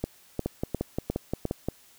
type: two click trains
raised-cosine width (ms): 2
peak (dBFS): -14 / -14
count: 8 / 5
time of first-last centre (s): 0.46-1.686 / 0.04-1.453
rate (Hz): 5.71 / 2.83
effects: white hiss -57 dBFS RMS until 1.98 s